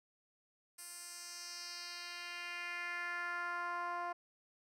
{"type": "tone with band-pass filter sweep", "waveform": "10% pulse", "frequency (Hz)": 349.2, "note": "F4", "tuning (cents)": 0, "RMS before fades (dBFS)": -43, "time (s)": [0.78, 4.13], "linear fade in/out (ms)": 10, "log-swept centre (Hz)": [9700, 840], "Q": 2.1, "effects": []}